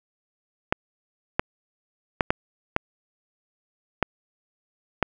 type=clicks; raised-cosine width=0.5 ms; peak=-4 dBFS; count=7; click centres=0.725 / 1.395 / 2.208 / 2.305 / 2.764 / 4.027 / 5.027 s; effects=none